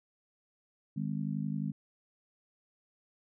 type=harmonic tone; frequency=51.4 Hz; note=G#1; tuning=17 cents flat; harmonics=3 / 4 / 5; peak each=-35 / -35 / -40 dBFS; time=0.96-1.72 s; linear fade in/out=10 ms; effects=none